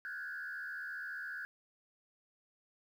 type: tone with frequency modulation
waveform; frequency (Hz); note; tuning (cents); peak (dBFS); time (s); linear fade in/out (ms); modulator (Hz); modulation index
sine; 1568; G6; 0; -39; 0.05-1.45; 0; 74.5; 1.6
effects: tanh soft clip ceiling -35 dBFS + 11-bit